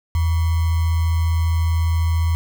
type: tone with sample-and-hold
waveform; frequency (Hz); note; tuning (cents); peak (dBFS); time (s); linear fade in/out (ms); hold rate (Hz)
sine; 82.41; E2; 0; -15; 0.15-2.35; 0; 1050
effects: none